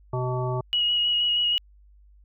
harmonic tone, 126.3 Hz, B2, 39 cents sharp, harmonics 1 / 3 / 5 / 7 / 9, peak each -26 / -31 / -33 / -34 / -36 dBFS, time 0.13-0.61 s, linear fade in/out 5 ms
sine tone with vibrato, 2900 Hz, F#7, 35 cents flat, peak -20 dBFS, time 0.73-1.58 s, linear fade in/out 0 ms, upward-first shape square, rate 6.3 Hz, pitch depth 12 cents each way
effects added 50 Hz sine -51 dBFS peak until 2.24 s

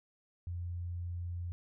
sine tone, 87.31 Hz, F2, in tune, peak -36 dBFS, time 0.47-1.52 s, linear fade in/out 0 ms, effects none

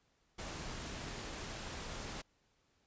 pink noise, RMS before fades -44 dBFS, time 0.38-2.22 s, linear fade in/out 10 ms, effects pink hiss -75 dBFS RMS until 2.86 s + resampled to 16000 Hz

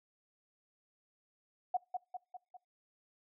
sine tone with echo, 730 Hz, F#5, 24 cents flat, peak -28 dBFS, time 1.74-1.77 s, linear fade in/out 5 ms, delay 200 ms, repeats 4, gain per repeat -5 dB, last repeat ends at 2.57 s, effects noise-tail reverb RT60 0.3 s tail -26 dB re dry

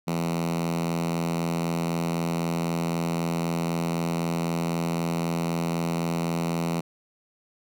5% pulse tone with high-pass filter, 83.9 Hz, E2, 31 cents sharp, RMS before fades -27 dBFS, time 0.07-6.81 s, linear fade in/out 10 ms, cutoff 180 Hz, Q 5, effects none

